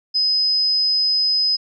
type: tone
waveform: sine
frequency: 5040 Hz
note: D#8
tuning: 21 cents sharp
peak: -15 dBFS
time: 0.14-1.57 s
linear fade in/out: 20 ms
effects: none